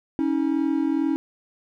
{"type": "tone pair together", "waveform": "triangle", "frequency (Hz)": [277.2, 319.4], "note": ["C#4", "D#4"], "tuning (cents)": [0, 45], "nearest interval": "major second", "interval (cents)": 245, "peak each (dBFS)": -21, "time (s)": [0.19, 1.16], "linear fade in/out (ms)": 0, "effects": []}